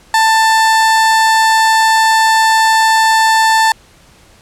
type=tone; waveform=30% pulse; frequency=887 Hz; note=A5; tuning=14 cents sharp; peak=-5 dBFS; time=0.14-3.72 s; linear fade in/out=2 ms; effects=pink hiss -45 dBFS RMS until 4.41 s + low-pass 10000 Hz 12 dB/octave